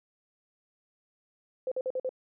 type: tone bursts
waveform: sine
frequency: 515 Hz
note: C5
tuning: 28 cents flat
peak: -28 dBFS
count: 5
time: 1.67-2.092 s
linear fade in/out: 2 ms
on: 46 ms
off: 48 ms
effects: none